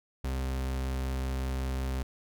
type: tone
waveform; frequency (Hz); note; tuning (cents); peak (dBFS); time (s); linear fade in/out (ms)
40% pulse; 65.41; C2; 0; -29; 0.24-2.03; 5
effects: none